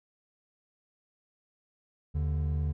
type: tone pair together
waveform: triangle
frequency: 77.8 / 146.87 Hz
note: D#2 / D3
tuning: 0 / 0 cents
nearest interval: major seventh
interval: 1100 cents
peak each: -26 / -31 dBFS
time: 2.14-2.73 s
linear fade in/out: 20 ms
effects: none